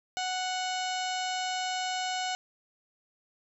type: harmonic tone with a mistuned harmonic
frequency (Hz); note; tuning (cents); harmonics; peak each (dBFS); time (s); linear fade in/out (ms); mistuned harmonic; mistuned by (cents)
740; F#5; 0; 1 / 2 / 3 / 4 / 5 / 6 / 7 / 8 / 9 / 10; -32 / -39 / -41 / -38 / -44 / -42 / -45 / -45 / -48 / -44; 0.17-2.35; 0; 6; -76
effects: none